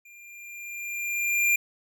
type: tone with level ramp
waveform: square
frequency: 2394 Hz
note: D7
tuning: 33 cents sharp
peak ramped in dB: -49 to -19 dBFS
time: 0.05-1.56 s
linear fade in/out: 5 ms
effects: none